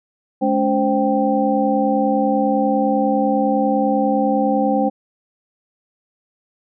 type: tone cluster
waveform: sine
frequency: 213.9 / 283.9 / 524 / 783 Hz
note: A3 / C#4 / C5 / G5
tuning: -49 / +41 / +2 / -2 cents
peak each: -20 dBFS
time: 0.41-4.9 s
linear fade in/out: 20 ms
effects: none